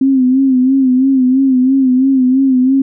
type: tone with vibrato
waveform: sine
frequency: 261.6 Hz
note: C4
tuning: in tune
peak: -7 dBFS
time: 0.01-2.82 s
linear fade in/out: 5 ms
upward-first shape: sine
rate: 3 Hz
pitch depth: 66 cents each way
effects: none